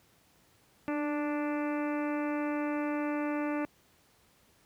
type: harmonic tone with a mistuned harmonic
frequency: 293.7 Hz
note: D4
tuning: in tune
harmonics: 1 / 2 / 3 / 4 / 5 / 6 / 7 / 8 / 9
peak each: -31 / -37 / -41 / -43 / -45 / -47 / -48 / -49 / -50 dBFS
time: 0.88-3.65 s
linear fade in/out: 0 ms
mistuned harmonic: 1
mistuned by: +24 cents
effects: pink hiss -65 dBFS RMS until 4.65 s + high-pass 60 Hz 12 dB/octave

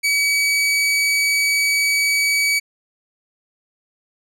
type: tone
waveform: sawtooth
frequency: 2276 Hz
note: C#7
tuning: 45 cents sharp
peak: -12 dBFS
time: 0.03-2.6 s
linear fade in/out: 20 ms
effects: low-pass 11000 Hz 12 dB/octave

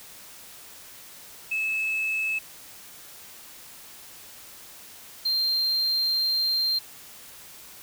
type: tone pair in turn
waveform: sine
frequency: 2600 / 4174 Hz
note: E7 / C8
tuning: -24 / -5 cents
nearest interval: minor sixth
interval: 819 cents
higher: second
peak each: -23 / -19 dBFS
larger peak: second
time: 1.51-2.39 / 5.25-6.79 s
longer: second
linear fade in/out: 10 ms
effects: tanh soft clip ceiling -21 dBFS + white hiss -46 dBFS RMS until 7.82 s

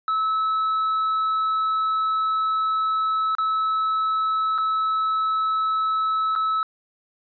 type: tone with dropouts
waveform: triangle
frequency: 1300 Hz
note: E6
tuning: 24 cents flat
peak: -18 dBFS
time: 0.08-6.63 s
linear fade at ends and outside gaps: 1 ms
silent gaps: 3.351-3.384 / 4.58-4.584 / 6.353-6.36 s
effects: resampled to 11025 Hz

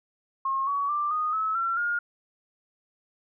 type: tone with pitch steps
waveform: sine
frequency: 1077 / 1127.9 / 1181.3 / 1237.1 / 1295.7 / 1356.9 / 1421.1 Hz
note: C6 / C#6 / D6 / D#6 / E6 / E6 / F6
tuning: +50 / +30 / +10 / -10 / -30 / +50 / +30 cents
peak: -24 dBFS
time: 0.45-1.99 s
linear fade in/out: 5 ms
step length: 220 ms
effects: none

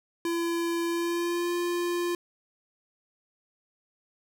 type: tone with pitch glide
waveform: square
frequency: 338.5 to 348.6 Hz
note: E4 to F4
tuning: +46 to -3 cents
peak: -27 dBFS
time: 0.25-2.15 s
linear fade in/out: 2 ms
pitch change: +51 cents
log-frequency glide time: 0.86-1.55 s
effects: none

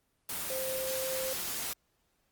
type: tone in noise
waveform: sine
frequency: 523.3 Hz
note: C5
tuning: in tune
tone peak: -34 dBFS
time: 0.5-1.33 s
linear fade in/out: 2 ms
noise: white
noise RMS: -36 dBFS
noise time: 0.29-1.73 s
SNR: -1 dB
effects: pink hiss -75 dBFS RMS until 2.31 s + Opus 24 kbps

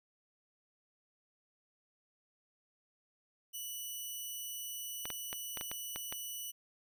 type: tone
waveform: 5% pulse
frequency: 2960 Hz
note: F#7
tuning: in tune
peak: -32 dBFS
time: 3.53-6.52 s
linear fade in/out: 20 ms
type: clicks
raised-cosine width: 0.3 ms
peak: -24 dBFS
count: 8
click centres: 5.055 / 5.103 / 5.329 / 5.573 / 5.611 / 5.715 / 5.96 / 6.125 s
effects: none

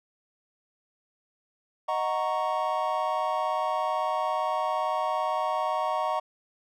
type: chord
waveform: triangle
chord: D# minor seventh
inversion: none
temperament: equal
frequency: 622.3 / 740 / 932.3 / 1108.7 Hz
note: D#5 / F#5 / A#5 / C#6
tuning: 0 / 0 / 0 / 0 cents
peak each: -29 dBFS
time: 1.88-6.2 s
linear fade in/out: 10 ms
effects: none

